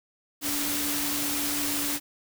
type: tone in noise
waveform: sine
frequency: 290.2 Hz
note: D4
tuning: 21 cents flat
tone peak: -33 dBFS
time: 0.41-2 s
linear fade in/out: 50 ms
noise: white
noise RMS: -29 dBFS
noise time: 0.41-2 s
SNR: -7 dB
effects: none